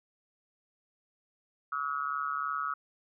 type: tone with amplitude modulation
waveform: sine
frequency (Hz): 1288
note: E6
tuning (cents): -41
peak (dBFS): -26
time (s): 1.72-2.74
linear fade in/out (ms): 5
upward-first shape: sine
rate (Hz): 143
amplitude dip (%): 100
effects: none